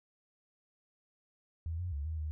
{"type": "tone with pitch steps", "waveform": "sine", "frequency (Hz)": [81.9, 89.2, 71.4, 79.7, 76.9], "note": ["E2", "F2", "D2", "D#2", "D#2"], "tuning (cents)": [-11, 37, -48, 42, -20], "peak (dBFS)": -34, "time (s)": [1.66, 2.31], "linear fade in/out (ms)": 0, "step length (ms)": 130, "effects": []}